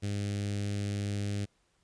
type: tone with notch filter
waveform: sawtooth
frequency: 101.6 Hz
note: G#2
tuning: 38 cents flat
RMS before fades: -33 dBFS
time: 0.02-1.46 s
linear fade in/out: 20 ms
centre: 1000 Hz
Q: 0.53
effects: pink hiss -72 dBFS RMS until 1.83 s + resampled to 22050 Hz